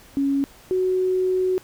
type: tone pair in turn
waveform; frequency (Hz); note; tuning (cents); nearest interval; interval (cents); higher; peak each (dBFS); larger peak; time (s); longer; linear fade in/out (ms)
sine; 277.2 / 370.9; C#4 / F#4; 0 / +4; perfect fourth; 504; second; -18; neither; 0.17-0.44 / 0.71-1.58; second; 0
effects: pink hiss -49 dBFS RMS until 1.63 s